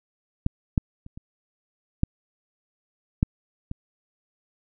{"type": "clicks", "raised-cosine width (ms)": 5, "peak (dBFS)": [-9, -7, -29, -27, -7, -6, -19], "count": 7, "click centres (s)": [0.464, 0.778, 1.064, 1.175, 2.034, 3.229, 3.714], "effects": []}